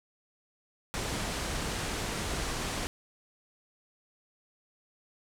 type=low-pass noise; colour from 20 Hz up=pink; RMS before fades=-34 dBFS; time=0.94-2.87 s; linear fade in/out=0 ms; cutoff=9800 Hz; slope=24 dB/octave; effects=none

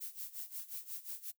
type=noise with tremolo; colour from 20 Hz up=violet; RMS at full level=-42 dBFS; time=0-1.32 s; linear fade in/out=20 ms; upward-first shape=sine; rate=5.6 Hz; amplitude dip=85%; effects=noise-tail reverb RT60 0.1 s tail -20 dB re dry

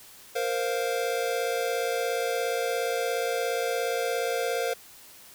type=chord; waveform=square; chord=Bb suspended second; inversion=none; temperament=equal; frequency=466.2 / 523.3 / 698.5 Hz; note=Bb4 / C5 / F5; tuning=0 / 0 / 0 cents; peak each=-30 / -31 / -33 dBFS; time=0.35-4.74 s; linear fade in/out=10 ms; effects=white hiss -50 dBFS RMS until 5.34 s

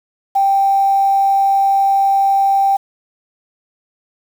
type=tone with quantisation; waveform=sine; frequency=786 Hz; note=G5; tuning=4 cents sharp; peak=-10 dBFS; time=0.35-2.77 s; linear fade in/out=10 ms; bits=6; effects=none

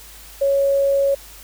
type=tone; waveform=sine; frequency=554.4 Hz; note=C#5; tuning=in tune; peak=-14 dBFS; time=0.41-1.15 s; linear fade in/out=10 ms; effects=added 50 Hz sine -44 dBFS peak until 1.43 s + white hiss -42 dBFS RMS until 1.43 s

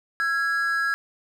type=tone pair together; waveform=triangle; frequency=1351 / 1656.5 Hz; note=E6 / G#6; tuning=+42 / -5 cents; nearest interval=major third; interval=353 cents; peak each=-25 / -21 dBFS; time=0.2-0.94 s; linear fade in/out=0 ms; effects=none

